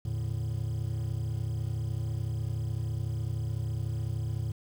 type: tone cluster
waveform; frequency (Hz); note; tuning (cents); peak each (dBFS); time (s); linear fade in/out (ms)
triangle; 81.2 / 111.3 / 145.1; E2 / A2 / D3; -26 / +20 / -21; -35 / -29 / -36; 0.05-4.52; 5
effects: 9-bit